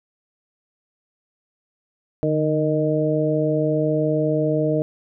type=harmonic tone with a mistuned harmonic; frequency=154.5 Hz; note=D#3; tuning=12 cents flat; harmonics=1 / 2 / 3 / 4; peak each=-23 / -23 / -23 / -23 dBFS; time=2.23-4.82 s; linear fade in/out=0 ms; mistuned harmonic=1; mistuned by=-49 cents; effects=none